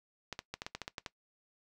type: clicks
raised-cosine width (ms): 0.2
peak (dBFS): -21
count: 10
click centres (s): 0.327 / 0.391 / 0.54 / 0.619 / 0.665 / 0.75 / 0.817 / 0.879 / 0.982 / 1.062
effects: noise-tail reverb RT60 0.1 s tail -19 dB re dry